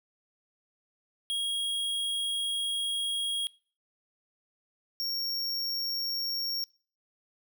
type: tone pair in turn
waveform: square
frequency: 3285 / 5525 Hz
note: G#7 / F8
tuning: -20 / -20 cents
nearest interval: major sixth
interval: 900 cents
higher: second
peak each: -29 / -30 dBFS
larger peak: first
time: 1.3-3.47 / 5-6.64 s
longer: first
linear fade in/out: 0 ms
effects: noise-tail reverb RT60 0.4 s tail -23 dB re dry